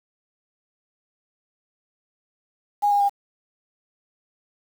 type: tone with pitch steps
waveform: sine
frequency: 822 / 813 / 804.2 Hz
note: G#5 / G#5 / G5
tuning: -18 / -37 / +44 cents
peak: -16 dBFS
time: 2.82-3.096 s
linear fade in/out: 20 ms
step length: 92 ms
effects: 7-bit